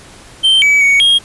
triangle tone with pitch steps, 3123 / 2284 / 2235 / 3254 Hz, G7 / D7 / C#7 / G#7, -7 / -49 / +14 / -36 cents, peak -5 dBFS, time 0.43-1.19 s, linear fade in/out 20 ms, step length 190 ms, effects pink hiss -38 dBFS RMS until 1.24 s + resampled to 24000 Hz

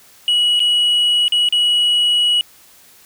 sine tone with dropouts, 2920 Hz, F#7, 24 cents flat, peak -9 dBFS, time 0.28-2.41 s, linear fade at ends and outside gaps 1 ms, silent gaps 0.594-0.602 / 1.281-1.322 / 1.488-1.525 s, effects tanh soft clip ceiling -11 dBFS + white hiss -47 dBFS RMS until 3.05 s

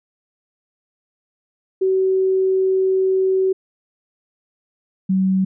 sine tone pair in turn, 379 / 189.5 Hz, F#4 / F#3, +42 / +42 cents, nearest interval octave, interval 1200 cents, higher first, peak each -14 dBFS, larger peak neither, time 1.81-3.53 / 5.09-5.45 s, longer first, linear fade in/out 10 ms, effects none

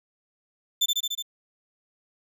35% pulse tone with echo, 3539 Hz, A7, 9 cents sharp, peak -17 dBFS, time 0.81-0.86 s, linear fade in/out 10 ms, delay 73 ms, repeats 5, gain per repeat -2 dB, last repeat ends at 1.225 s, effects none

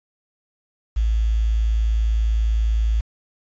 sine tone with quantisation, 55 Hz, A1, in tune, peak -16 dBFS, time 0.96-3.01 s, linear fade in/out 10 ms, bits 7, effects resampled to 16000 Hz

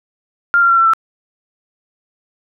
sine tone with pitch steps, 1396.9 / 1380.1 / 1363.4 / 1347 / 1330.7 Hz, F6 / F6 / F6 / E6 / E6, 0 / -21 / -42 / +37 / +16 cents, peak -8 dBFS, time 0.54-0.935 s, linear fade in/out 0 ms, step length 79 ms, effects none

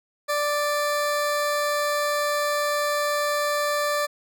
20% pulse tone, 587.3 Hz, D5, in tune, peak -17 dBFS, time 0.28-4.07 s, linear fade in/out 20 ms, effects none

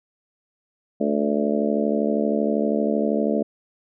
harmonic tone with a mistuned harmonic, 72.7 Hz, D2, 17 cents flat, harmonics 3 / 4 / 5 / 6 / 7 / 8 / 9, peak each -23 / -26 / -31 / -26 / -31 / -27 / -30 dBFS, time 1-3.43 s, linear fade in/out 10 ms, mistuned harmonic 9, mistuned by +15 cents, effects none

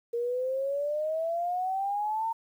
sine exponential sweep, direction up, 466.2 to 917 Hz, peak -27 dBFS, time 0.13-2.33 s, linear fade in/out 10 ms, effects 10-bit

